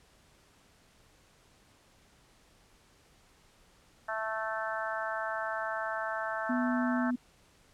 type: harmonic tone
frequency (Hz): 220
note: A3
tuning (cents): 0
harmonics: 3 / 4 / 5 / 6 / 7 / 8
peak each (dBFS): -37 / -39 / -41 / -39 / -38 / -42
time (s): 4.08-7.11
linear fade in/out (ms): 10
type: tone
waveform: sine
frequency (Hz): 246.9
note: B3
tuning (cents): 0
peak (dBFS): -28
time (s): 6.49-7.16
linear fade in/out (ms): 10
effects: pink hiss -63 dBFS RMS until 7.73 s + low-pass 10000 Hz 12 dB/octave